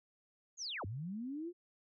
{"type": "linear two-way sweep", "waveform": "sine", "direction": "down then up", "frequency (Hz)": [6810, 87.7, 361.8], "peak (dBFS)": -39, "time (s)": [0.57, 1.53], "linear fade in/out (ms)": 50, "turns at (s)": 0.85, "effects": []}